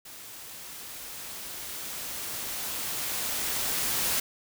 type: noise with level ramp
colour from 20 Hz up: white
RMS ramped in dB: -45 to -27 dBFS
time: 0.05-4.2 s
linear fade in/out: 5 ms
effects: none